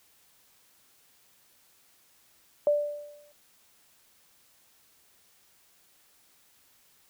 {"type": "tone with exponential decay", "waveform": "sine", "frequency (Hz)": 587.3, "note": "D5", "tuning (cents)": 0, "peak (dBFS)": -18, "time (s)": [2.67, 3.32], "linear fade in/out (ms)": 1, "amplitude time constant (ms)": 140, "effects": ["white hiss -63 dBFS RMS until 7.09 s"]}